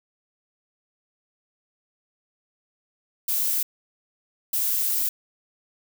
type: noise bursts at uneven times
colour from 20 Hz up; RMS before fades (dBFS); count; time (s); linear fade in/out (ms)
violet; -24; 2; 3.28-3.63 / 4.53-5.09; 5
effects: none